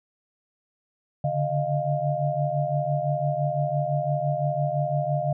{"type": "tone cluster", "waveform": "sine", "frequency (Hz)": [140.5, 146.4, 614, 697], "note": ["C#3", "D3", "D#5", "F5"], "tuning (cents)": [24, -5, -23, -4], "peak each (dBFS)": -28, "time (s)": [1.24, 5.33], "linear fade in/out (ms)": 5, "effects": []}